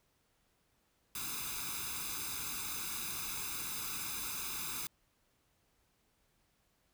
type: noise with comb filter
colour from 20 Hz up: white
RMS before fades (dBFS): -40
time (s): 1.15-4.87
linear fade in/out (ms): 2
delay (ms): 0.8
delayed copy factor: +0.85
effects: pink hiss -75 dBFS RMS until 6.93 s